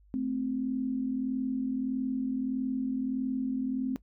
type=tone pair together; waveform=sine; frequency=220 / 261.6 Hz; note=A3 / C4; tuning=0 / 0 cents; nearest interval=minor third; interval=300 cents; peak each=-35 / -29 dBFS; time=0.14-3.96 s; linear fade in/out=0 ms; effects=noise-tail reverb RT60 0.1 s tail -19 dB re dry + added 50 Hz sine -57 dBFS peak until 4.02 s